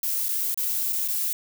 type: noise with dropouts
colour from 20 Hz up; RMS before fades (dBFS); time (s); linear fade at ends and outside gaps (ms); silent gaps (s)
violet; -26; 0.03-1.33; 2; 0.285-0.289 / 0.544-0.575 / 0.925-0.928 / 1.078-1.084
effects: none